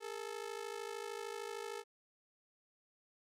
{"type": "ring-modulated tone", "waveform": "sawtooth", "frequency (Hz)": 436, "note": "A4", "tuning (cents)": -16, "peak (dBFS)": -35, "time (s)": [0, 1.84], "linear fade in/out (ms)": 50, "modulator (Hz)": 26.6, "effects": ["low-pass 11000 Hz 12 dB/octave"]}